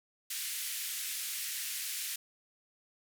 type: band-pass noise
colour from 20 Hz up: white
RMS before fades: -38 dBFS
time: 0.3-2.16 s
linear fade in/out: 5 ms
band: 1800 to 15000 Hz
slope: 24 dB/octave
effects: none